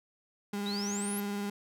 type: tone with vibrato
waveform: 35% pulse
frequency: 203 Hz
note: G#3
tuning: 39 cents flat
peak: -31 dBFS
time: 0.53-1.5 s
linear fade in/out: 5 ms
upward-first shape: sine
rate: 20 Hz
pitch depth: 25 cents each way
type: exponential sweep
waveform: sine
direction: up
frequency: 3728 to 11900 Hz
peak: -36 dBFS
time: 0.66-1.2 s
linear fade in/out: 2 ms
effects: none